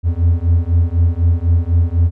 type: beating tone pair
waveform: triangle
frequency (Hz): 83 / 87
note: E2 / F2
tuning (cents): +12 / -6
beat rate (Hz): 4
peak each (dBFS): -12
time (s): 0.03-2.11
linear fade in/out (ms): 50
effects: none